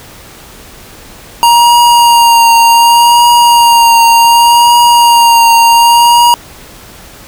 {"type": "tone with vibrato", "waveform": "square", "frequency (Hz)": 940, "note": "A#5", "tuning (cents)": 14, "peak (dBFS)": -3, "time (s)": [1.43, 6.34], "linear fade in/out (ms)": 0, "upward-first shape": "triangle", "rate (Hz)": 0.67, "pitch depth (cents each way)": 26, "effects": ["pink hiss -33 dBFS RMS until 7.27 s"]}